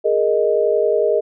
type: chord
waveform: sine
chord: Ab suspended second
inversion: none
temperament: equal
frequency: 415.3 / 466.2 / 622.3 Hz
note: Ab4 / Bb4 / Eb5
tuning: 0 / 0 / 0 cents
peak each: -18 dBFS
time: 0.04-1.21 s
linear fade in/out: 20 ms
effects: none